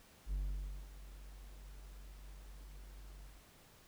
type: tone with ADSR envelope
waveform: triangle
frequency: 48.02 Hz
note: G1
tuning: 35 cents flat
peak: -32 dBFS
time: 0.26-3.46 s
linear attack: 63 ms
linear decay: 540 ms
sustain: -16 dB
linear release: 230 ms
effects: pink hiss -63 dBFS RMS until 3.87 s